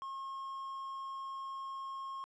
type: tone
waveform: triangle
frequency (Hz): 1079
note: C#6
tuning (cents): -47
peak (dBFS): -38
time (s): 0.02-2.24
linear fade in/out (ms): 0
effects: resampled to 22050 Hz